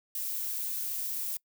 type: noise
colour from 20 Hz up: violet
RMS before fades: -34 dBFS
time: 0.15-1.37 s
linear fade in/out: 2 ms
effects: noise-tail reverb RT60 0.1 s tail -24 dB re dry